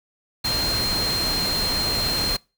sine tone in noise, 4186 Hz, C8, in tune, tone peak -22 dBFS, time 0.44-2.37 s, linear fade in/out 10 ms, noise pink, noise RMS -27 dBFS, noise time 0.44-2.37 s, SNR +2 dB, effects noise-tail reverb RT60 0.3 s tail -25 dB re dry

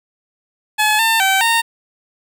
15% pulse tone with pitch steps, 854 / 900 / 771 / 919 Hz, G#5 / A5 / G5 / A#5, +48 / +39 / -29 / -25 cents, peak -6 dBFS, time 0.78-1.62 s, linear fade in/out 20 ms, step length 210 ms, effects none

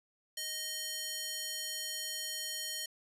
square tone with high-pass filter, 622.3 Hz, D#5, in tune, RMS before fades -39 dBFS, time 0.37-2.86 s, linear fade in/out 5 ms, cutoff 3500 Hz, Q 0.78, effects resampled to 32000 Hz

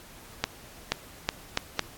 accelerating click train, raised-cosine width 0.2 ms, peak -6 dBFS, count 5, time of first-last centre 0.44-1.793 s, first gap 480 ms, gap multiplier 0.77, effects pink hiss -49 dBFS RMS until 1.97 s + AAC 64 kbps

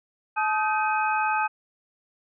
sine tone cluster, 862 / 1258 / 1547 / 2520 Hz, A5 / D#6 / G6 / D#7, -36 / +19 / -23 / +21 cents, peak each -24 / -28 / -29 / -31 dBFS, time 0.36-1.48 s, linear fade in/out 20 ms, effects none

